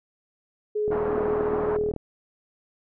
sine tone with tremolo, 422.1 Hz, G#4, 28 cents sharp, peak -22 dBFS, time 0.75-1.92 s, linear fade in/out 10 ms, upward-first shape sine, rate 2.2 Hz, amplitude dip 25%
click train, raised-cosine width 2 ms, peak -20 dBFS, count 44, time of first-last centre 0.88-1.963 s, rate 39.7 Hz
pink band-pass noise, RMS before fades -31 dBFS, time 0.91-1.77 s, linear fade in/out 5 ms, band 240 to 1300 Hz, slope 24 dB/octave
effects none

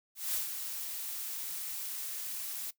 blue noise with ADSR envelope, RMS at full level -32 dBFS, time 0.15-2.71 s, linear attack 190 ms, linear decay 130 ms, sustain -7 dB, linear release 11 ms, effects noise-tail reverb RT60 0.1 s tail -18 dB re dry

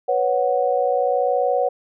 sine chord, B suspended second, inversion none, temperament equal, 493.9 / 554.4 / 740 Hz, B4 / C#5 / F#5, 0 / 0 / 0 cents, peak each -21 dBFS, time 0.08-1.69 s, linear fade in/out 10 ms, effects none

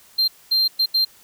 triangle tone bursts at uneven times, 4167 Hz, C8, 8 cents flat, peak -14 dBFS, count 4, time 0.18-0.28 / 0.51-0.68 / 0.79-0.86 / 0.94-1.05 s, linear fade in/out 10 ms, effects white hiss -51 dBFS RMS until 1.23 s

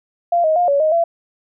sine tone with pitch steps, 691 / 629 / 708 / 564 / 624 / 675 Hz, F5 / D#5 / F5 / C#5 / D#5 / E5, -19 / +19 / +23 / +30 / +5 / +41 cents, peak -12 dBFS, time 0.32-1.04 s, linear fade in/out 5 ms, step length 120 ms, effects none

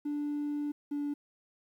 triangle tone pair in turn, 293 / 289.6 Hz, D4 / D4, -4 / -24 cents, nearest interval unison, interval 20 cents, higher first, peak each -28 dBFS, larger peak neither, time 0.05-0.72 / 0.91-1.14 s, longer first, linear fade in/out 10 ms, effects tanh soft clip ceiling -27 dBFS + 11-bit

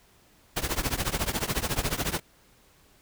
pink noise with tremolo, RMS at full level -25 dBFS, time 0.56-2.2 s, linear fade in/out 10 ms, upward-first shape triangle, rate 14 Hz, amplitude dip 95%, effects pink hiss -60 dBFS RMS until 3.01 s

